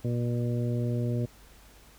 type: harmonic tone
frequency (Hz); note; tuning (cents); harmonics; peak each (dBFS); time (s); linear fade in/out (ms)
120; B2; -49; 1 / 2 / 3 / 4 / 5; -27 / -33 / -37 / -39 / -41; 0.04-1.26; 10
effects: added 50 Hz sine -56 dBFS peak until 1.98 s + pink hiss -56 dBFS RMS until 1.98 s